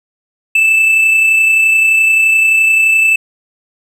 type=tone with amplitude modulation; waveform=triangle; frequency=2637 Hz; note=E7; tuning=in tune; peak=-4 dBFS; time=0.55-3.16 s; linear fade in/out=5 ms; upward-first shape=sine; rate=31.6 Hz; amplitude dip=30%; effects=none